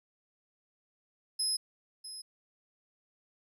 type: tone with echo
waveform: 30% pulse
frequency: 5100 Hz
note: D#8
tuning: 42 cents sharp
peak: -25 dBFS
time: 1.39-1.57 s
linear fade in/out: 10 ms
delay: 650 ms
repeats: 1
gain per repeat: -13 dB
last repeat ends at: 2.22 s
effects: none